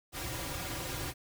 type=noise with comb filter; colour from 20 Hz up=pink; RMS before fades=-38 dBFS; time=0.12-1.14 s; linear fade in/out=50 ms; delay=4.6 ms; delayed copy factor=-0.95; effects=none